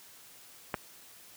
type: clicks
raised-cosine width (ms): 0.5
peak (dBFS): -15 / -30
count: 2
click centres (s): 0.742 / 0.747
effects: white hiss -54 dBFS RMS until 1.36 s + high-pass 60 Hz 12 dB/octave